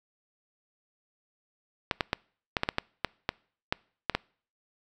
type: clicks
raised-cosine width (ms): 0.3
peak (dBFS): -9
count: 12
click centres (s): 1.912 / 2.008 / 2.131 / 2.568 / 2.634 / 2.689 / 2.784 / 3.047 / 3.291 / 3.725 / 4.097 / 4.15
effects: noise-tail reverb RT60 0.5 s tail -26 dB re dry